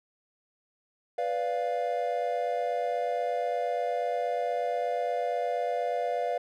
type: chord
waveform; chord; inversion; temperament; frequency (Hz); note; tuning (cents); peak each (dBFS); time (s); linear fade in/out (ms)
triangle; B diminished; none; equal with one note detuned; 493.9 / 582.3 / 698.5; B4 / D5 / F5; 0 / -15 / 0; -30 / -31 / -28; 1.18-6.38; 5
effects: none